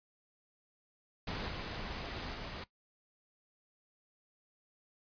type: noise with level steps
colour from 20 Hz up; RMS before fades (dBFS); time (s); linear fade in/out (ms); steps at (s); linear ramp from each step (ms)
pink; -39 / -41 / -43; 1.27-2.64; 5; 1.48 / 2.34; 2
effects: noise-tail reverb RT60 0.1 s tail -17 dB re dry + resampled to 11025 Hz